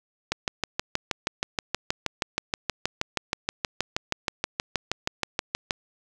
click train, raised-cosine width 0.2 ms, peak -7 dBFS, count 35, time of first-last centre 0.32-5.708 s, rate 6.31 Hz, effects none

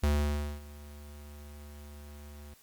square tone with ADSR envelope, 73.42 Hz, D2, in tune, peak -24 dBFS, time 0.03-2.54 s, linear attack 5 ms, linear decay 570 ms, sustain -22 dB, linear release 5 ms, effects white hiss -61 dBFS RMS until 2.62 s + Opus 48 kbps

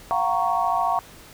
sine chord, Gb major seventh, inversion third, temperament equal with one note detuned, 698.5 / 752.5 / 932.3 / 1108.7 Hz, F5 / Gb5 / Bb5 / Db6, 0 / +29 / 0 / 0 cents, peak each -25 dBFS, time 0.11-0.99 s, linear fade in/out 0 ms, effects pink hiss -46 dBFS RMS until 1.33 s

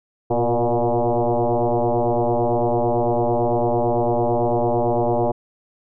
sine tone with frequency modulation, 123.47 Hz, B2, in tune, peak -16 dBFS, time 0.3-5.32 s, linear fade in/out 10 ms, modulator 119 Hz, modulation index 6.1, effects none

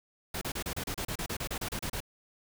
pink noise bursts, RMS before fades -35 dBFS, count 16, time 0.34-2.004 s, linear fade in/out 5 ms, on 74 ms, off 32 ms, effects none

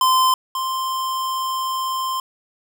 square tone pair in turn, 1034 / 1046 Hz, C6 / C6, -21 / -1 cents, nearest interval unison, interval 20 cents, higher second, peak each -14 / -22 dBFS, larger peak first, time 0.01-0.34 / 0.55-2.2 s, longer second, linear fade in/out 2 ms, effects none

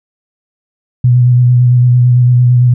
sine tone with vibrato, 123.47 Hz, B2, in tune, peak -4 dBFS, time 1.04-2.74 s, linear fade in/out 5 ms, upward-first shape square, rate 8.9 Hz, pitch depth 18 cents each way, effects none

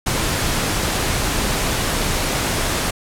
pink noise, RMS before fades -20 dBFS, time 0.06-2.91 s, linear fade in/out 10 ms, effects low-pass 12000 Hz 12 dB/octave

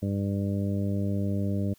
harmonic tone, 99.6 Hz, G2, 28 cents sharp, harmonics 1 / 2 / 3 / 4 / 5 / 6, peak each -28 / -29 / -35 / -41 / -41 / -40 dBFS, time 0.02-1.74 s, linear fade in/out 10 ms, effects white hiss -62 dBFS RMS until 1.78 s

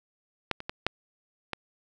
clicks, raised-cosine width 0.3 ms, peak -10 / -22 / -16 / -8 / -15 dBFS, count 5, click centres 0.513 / 0.604 / 0.695 / 0.866 / 1.533 s, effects none

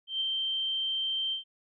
sine tone with ADSR envelope, 3133 Hz, G7, 2 cents flat, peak -26 dBFS, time 0.07-1.44 s, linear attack 140 ms, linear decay 8 ms, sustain -2 dB, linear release 120 ms, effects none

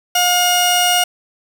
sawtooth tone pair together, 715.2 / 2861 Hz, F5 / F7, +41 / +41 cents, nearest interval 2 octaves, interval 2400 cents, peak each -11 dBFS, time 0.15-1.04 s, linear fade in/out 5 ms, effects none

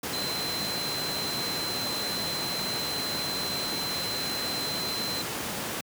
sine tone in noise, 4077 Hz, C8, 46 cents flat, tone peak -31 dBFS, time 0.13-5.22 s, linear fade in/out 5 ms, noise pink, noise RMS -32 dBFS, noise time 0.03-5.81 s, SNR -2 dB, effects high-pass 150 Hz 12 dB/octave

